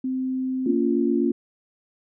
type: tone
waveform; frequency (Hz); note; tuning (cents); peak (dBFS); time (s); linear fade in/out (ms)
sine; 259.5; C4; -14; -23; 0.04-0.73; 5
type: chord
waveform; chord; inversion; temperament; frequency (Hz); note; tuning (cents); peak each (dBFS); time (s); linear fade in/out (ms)
sine; Bb minor; none; equal with one note detuned; 233.1 / 281.1 / 349.2; Bb3 / Db4 / F4; 0 / +24 / 0; -23; 0.66-1.32; 5
effects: none